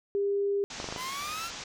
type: tone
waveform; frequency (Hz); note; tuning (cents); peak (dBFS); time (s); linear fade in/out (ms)
sine; 401.2; G4; +40; -25; 0.15-0.64; 0
type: low-pass noise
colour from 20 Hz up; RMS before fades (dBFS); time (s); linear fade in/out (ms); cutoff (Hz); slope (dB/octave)
white; -41; 0.7-1.64; 5; 6800; 48
type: clicks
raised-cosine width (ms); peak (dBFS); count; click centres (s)
1; -22; 5; 0.801 / 0.843 / 0.888 / 0.925 / 0.962
type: exponential sweep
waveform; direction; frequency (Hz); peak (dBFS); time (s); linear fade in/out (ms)
sawtooth; up; 989 to 1396.9; -31; 0.96-1.51; 50
effects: none